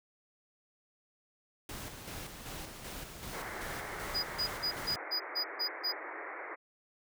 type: noise with tremolo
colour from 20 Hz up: pink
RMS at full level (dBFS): -43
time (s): 1.69-4.96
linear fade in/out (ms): 2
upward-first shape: square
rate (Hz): 2.6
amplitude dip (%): 40
type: band-pass noise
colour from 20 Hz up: white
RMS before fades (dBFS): -43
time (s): 3.32-6.56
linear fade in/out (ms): 20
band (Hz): 300 to 2200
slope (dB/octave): 96
type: tone bursts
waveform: triangle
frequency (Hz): 4929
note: D#8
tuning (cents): -17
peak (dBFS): -29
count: 8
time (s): 4.14-5.926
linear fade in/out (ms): 20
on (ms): 92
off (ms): 150
effects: none